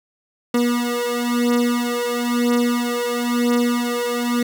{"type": "beating tone pair", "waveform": "30% pulse", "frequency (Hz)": [240.4, 241.4], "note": ["B3", "B3"], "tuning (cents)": [-46, -39], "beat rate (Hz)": 1, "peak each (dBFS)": -18, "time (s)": [0.54, 4.43], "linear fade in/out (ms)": 5, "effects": []}